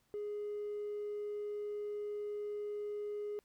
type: tone with hard clipping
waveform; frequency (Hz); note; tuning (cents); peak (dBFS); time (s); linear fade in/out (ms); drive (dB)
sine; 415.3; G#4; 0; -38; 0.14-3.39; 0; 1
effects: pink hiss -75 dBFS RMS until 3.44 s